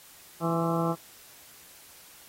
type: harmonic tone with a mistuned harmonic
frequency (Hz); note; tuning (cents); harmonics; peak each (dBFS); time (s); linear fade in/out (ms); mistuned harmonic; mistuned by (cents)
166.3; E3; +16; 1 / 2 / 3 / 4 / 5 / 6 / 7 / 8; -28 / -31 / -33 / -34 / -35 / -36 / -36 / -37; 0.4-0.96; 50; 6; +87
effects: white hiss -52 dBFS RMS until 2.28 s + AAC 48 kbps

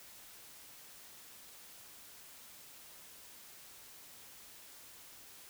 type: silence
effects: white hiss -55 dBFS RMS until 5.49 s

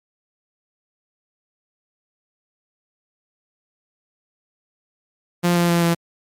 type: tone with pitch steps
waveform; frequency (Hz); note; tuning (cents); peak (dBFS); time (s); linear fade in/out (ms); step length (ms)
sawtooth; 174.61 / 172.8 / 171.02 / 169.25; F3 / F3 / F3 / E3; 0 / -18 / -36 / +46; -11; 5.43-5.95; 20; 130
effects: MP3 96 kbps

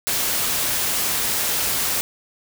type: noise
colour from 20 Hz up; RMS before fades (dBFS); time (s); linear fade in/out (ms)
white; -22; 0.07-2.01; 0
effects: none

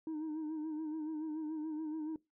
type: tone with vibrato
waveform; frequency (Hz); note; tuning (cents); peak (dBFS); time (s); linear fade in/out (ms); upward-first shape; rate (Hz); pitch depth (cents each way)
sine; 311.1; D#4; 0; -34; 0.07-2.16; 2; sine; 7; 55
effects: noise-tail reverb RT60 0.2 s tail -22 dB re dry + tanh soft clip ceiling -36 dBFS

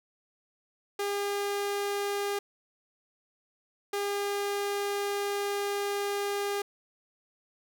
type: tone pair in turn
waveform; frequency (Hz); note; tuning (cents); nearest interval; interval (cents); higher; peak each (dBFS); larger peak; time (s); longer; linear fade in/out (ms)
sawtooth; 404.2 / 404.2; G#4 / G#4; -47 / -47; unison; 0; neither; -25; neither; 0.99-2.39 / 3.93-6.62; second; 5
effects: none

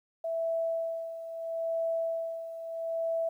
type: tone with tremolo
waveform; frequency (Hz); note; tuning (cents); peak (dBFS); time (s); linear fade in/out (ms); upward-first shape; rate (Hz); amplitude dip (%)
sine; 659.3; E5; 0; -27; 0.24-3.29; 5; sine; 0.76; 70
effects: 11-bit

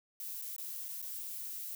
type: noise with dropouts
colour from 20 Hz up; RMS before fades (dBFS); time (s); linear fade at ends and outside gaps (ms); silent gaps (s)
violet; -42; 0.2-1.75; 1; 0.416-0.421 / 0.563-0.582 / 0.883-0.887 / 1.017-1.025
effects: none

